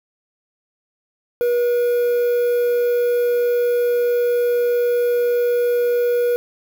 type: tone with quantisation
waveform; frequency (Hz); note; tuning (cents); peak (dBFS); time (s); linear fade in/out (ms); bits
triangle; 482.2; B4; -41; -13; 1.41-6.36; 0; 6
effects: none